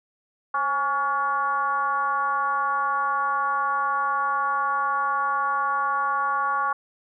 sine tone with frequency modulation, 1126 Hz, C#6, 27 cents sharp, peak -21 dBFS, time 0.54-6.73 s, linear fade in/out 5 ms, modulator 296 Hz, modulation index 0.97, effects none

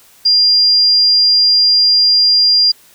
sine tone, 4800 Hz, D8, 37 cents sharp, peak -7 dBFS, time 0.25-2.72 s, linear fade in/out 10 ms, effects white hiss -46 dBFS RMS until 2.94 s

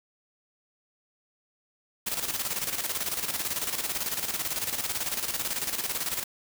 white noise with tremolo, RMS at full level -29 dBFS, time 2.06-6.24 s, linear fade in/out 10 ms, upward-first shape square, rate 18 Hz, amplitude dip 60%, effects none

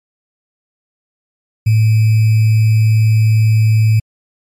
sine tone with sample-and-hold, 109.7 Hz, A2, 5 cents flat, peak -7 dBFS, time 1.66-4 s, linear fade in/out 10 ms, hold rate 2450 Hz, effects MP3 64 kbps

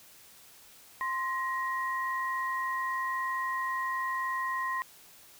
sine tone pair together, 1046.5 / 1890.1 Hz, C6 / A#6, 0 / +23 cents, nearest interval minor seventh, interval 1023 cents, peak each -31 / -34 dBFS, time 1.01-4.82 s, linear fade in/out 0 ms, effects white hiss -55 dBFS RMS until 5.39 s

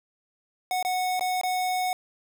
square tone with dropouts, 736 Hz, F#5, 9 cents flat, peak -25 dBFS, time 0.71-1.93 s, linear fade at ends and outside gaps 1 ms, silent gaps 0.827-0.849 / 1.195-1.209 / 1.413-1.434 s, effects none

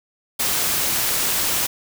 white noise, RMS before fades -21 dBFS, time 0.39-1.67 s, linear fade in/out 10 ms, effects none

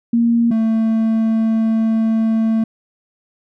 sine / triangle tone pair in turn, 233.5 / 223.1 Hz, A#3 / A3, +3 / +24 cents, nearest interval minor second, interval 79 cents, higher first, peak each -11 dBFS, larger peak neither, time 0.13-0.51 / 0.51-2.64 s, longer second, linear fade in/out 5 ms, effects none

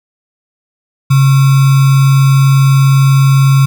sine tone with sample-and-hold, 136.1 Hz, C#3, 31 cents flat, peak -4 dBFS, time 1.1-3.66 s, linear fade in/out 10 ms, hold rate 1225 Hz, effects none

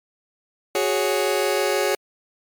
sawtooth chord, F# suspended second, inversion none, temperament just, 370 / 416.2 / 555 Hz, F#4 / G#4 / C#5, 0 / +4 / +2 cents, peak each -20 / -19 / -19 dBFS, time 0.75-1.95 s, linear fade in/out 2 ms, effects MP3 96 kbps

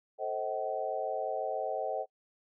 sine chord, A diminished seventh, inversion none, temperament just, 440 / 528 / 633.6 / 760.3 Hz, A4 / C5 / Eb5 / Gb5, 0 / +16 / +31 / +47 cents, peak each -39 / -37 / -36 / -36 dBFS, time 0.18-2.06 s, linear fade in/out 50 ms, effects noise-tail reverb RT60 0.1 s tail -25 dB re dry

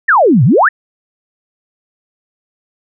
sine exponential two-way sweep, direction down then up, 1928 to 110.9 to 1928 Hz, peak -5 dBFS, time 0.08-0.69 s, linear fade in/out 10 ms, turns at 0.44 s, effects none

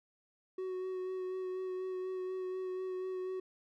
triangle tone with vibrato, 371.8 Hz, F#4, 8 cents sharp, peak -34 dBFS, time 0.58-3.4 s, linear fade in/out 5 ms, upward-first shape sine, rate 4.1 Hz, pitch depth 16 cents each way, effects none

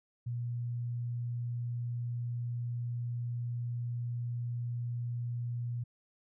sine tone, 120 Hz, B2, 49 cents flat, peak -33 dBFS, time 0.26-5.84 s, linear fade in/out 10 ms, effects none

